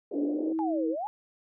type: band-pass noise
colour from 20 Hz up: pink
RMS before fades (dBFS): -35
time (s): 0.11-0.53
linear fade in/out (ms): 5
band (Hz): 270 to 580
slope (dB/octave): 48
type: tone with pitch glide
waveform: sine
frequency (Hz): 290 to 321.8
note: D4 to E4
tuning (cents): -22 to -42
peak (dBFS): -27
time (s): 0.14-0.96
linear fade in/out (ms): 50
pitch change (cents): +180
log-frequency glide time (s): 0.26-0.51
type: exponential two-way sweep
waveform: sine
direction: down then up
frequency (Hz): 877 to 452.3 to 877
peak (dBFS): -30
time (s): 0.59-1.07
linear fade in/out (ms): 0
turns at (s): 0.88
effects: none